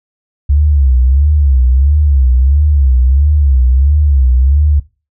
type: tone with vibrato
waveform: sine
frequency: 68.5 Hz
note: C#2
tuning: 20 cents flat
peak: -6 dBFS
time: 0.49-4.8 s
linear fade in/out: 10 ms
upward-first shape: sine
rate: 1.5 Hz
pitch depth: 160 cents each way
effects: noise-tail reverb RT60 0.3 s tail -19 dB re dry